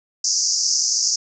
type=band-pass noise; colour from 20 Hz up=pink; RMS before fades=-20 dBFS; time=0.24-1.16 s; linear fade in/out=5 ms; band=4900 to 6800 Hz; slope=96 dB/octave; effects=none